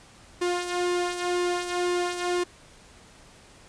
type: tone with flanger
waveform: sawtooth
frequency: 354.6 Hz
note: F4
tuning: 26 cents sharp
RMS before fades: -27 dBFS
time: 0.41-2.44 s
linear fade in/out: 10 ms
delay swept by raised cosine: 1.5 to 2.8 ms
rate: 2 Hz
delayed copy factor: -0.5
effects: pink hiss -52 dBFS RMS until 3.68 s + resampled to 22050 Hz